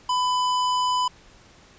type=tone; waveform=square; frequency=1000 Hz; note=B5; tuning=21 cents sharp; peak=-21 dBFS; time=0.09-1.08 s; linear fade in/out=5 ms; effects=pink hiss -52 dBFS RMS until 1.78 s + resampled to 16000 Hz